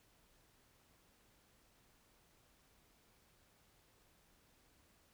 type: silence
effects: pink hiss -71 dBFS RMS until 5.13 s